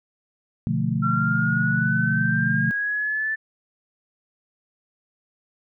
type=chord; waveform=sine; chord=B half-diminished seventh; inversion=none; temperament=equal; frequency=123.47 / 146.83 / 174.61 / 220 Hz; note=B2 / D3 / F3 / A3; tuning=0 / 0 / 0 / 0 cents; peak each=-26 dBFS; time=0.67-2.71 s; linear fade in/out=0 ms
type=exponential sweep; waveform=sine; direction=up; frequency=1356 to 1764 Hz; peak=-22 dBFS; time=1.02-3.36 s; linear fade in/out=20 ms
effects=none